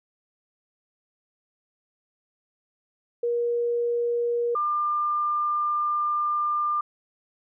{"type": "tone pair in turn", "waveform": "sine", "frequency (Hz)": [475.2, 1197.4], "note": ["A#4", "D6"], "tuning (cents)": [33, 33], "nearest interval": "octave + major third", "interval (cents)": 1600, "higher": "second", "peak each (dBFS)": -22, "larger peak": "neither", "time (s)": [[3.23, 4.55], [4.55, 6.81]], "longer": "second", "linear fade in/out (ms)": 5, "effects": []}